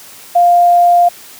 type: tone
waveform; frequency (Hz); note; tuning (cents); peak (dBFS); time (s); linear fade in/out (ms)
sine; 700; F5; +4; -5; 0.35-1.09; 10
effects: white hiss -36 dBFS RMS until 1.39 s + high-pass 100 Hz 12 dB/octave

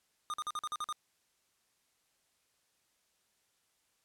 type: tone bursts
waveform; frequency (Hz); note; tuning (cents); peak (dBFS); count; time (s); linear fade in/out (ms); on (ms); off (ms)
square; 1220; D#6; -34; -35; 8; 0.3-0.926; 0; 38; 46
effects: white hiss -75 dBFS RMS until 4.04 s + low-pass 11000 Hz 12 dB/octave

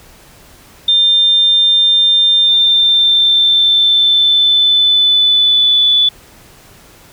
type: tone with pitch glide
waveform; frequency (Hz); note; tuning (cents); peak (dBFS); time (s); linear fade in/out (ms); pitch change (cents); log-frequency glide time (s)
sine; 3600 to 3469; A7 to A7; +39 to -25; -7; 0.88-6.09; 5; -64; 2.42-5.91
effects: pink hiss -42 dBFS RMS until 7.12 s

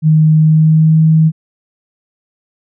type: tone with pitch glide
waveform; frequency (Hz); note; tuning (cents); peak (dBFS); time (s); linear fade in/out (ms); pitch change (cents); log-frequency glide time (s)
sine; 156.1 to 158.83; D#3 to D#3; +6 to +36; -5; 0.02-1.32; 50; +30; 0.38-1
effects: none

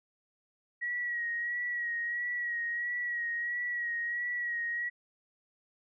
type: tone with vibrato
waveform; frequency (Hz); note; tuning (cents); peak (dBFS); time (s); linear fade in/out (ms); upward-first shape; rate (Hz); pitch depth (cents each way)
sine; 1910; A#6; +42; -31; 0.81-4.9; 20; sine; 1.5; 33
effects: none

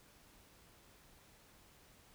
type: silence
effects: pink hiss -64 dBFS RMS until 2.14 s

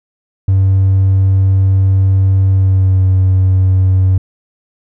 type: tone with pitch glide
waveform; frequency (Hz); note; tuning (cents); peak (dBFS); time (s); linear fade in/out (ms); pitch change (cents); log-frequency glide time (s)
triangle; 96.1 to 94.12; G2 to F#2; -34 to +30; -4; 0.48-4.18; 5; -36; 2.49-3.03
effects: tanh soft clip ceiling -2 dBFS

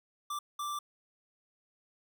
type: tone bursts at uneven times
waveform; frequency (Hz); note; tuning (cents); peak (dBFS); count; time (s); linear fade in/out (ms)
square; 1174.7; D6; 0; -35; 2; 0.3-0.39 / 0.59-0.79; 5
effects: none

